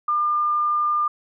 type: tone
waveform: sine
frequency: 1202 Hz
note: D6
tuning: 40 cents sharp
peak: -18 dBFS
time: 0.08-1.08 s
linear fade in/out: 5 ms
effects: none